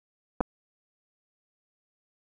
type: clicks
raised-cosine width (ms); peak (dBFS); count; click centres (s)
1; -12 / -11; 2; 0.406 / 0.41
effects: none